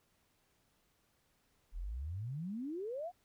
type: exponential sweep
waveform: sine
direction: up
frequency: 36.71 to 751 Hz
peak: -38 dBFS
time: 1.72-3.12 s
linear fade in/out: 50 ms
effects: pink hiss -75 dBFS RMS until 3.24 s